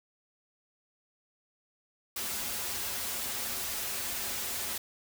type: noise with comb filter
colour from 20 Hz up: white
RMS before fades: -35 dBFS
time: 2.16-4.78 s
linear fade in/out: 5 ms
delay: 6.5 ms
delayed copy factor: -0.75
effects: none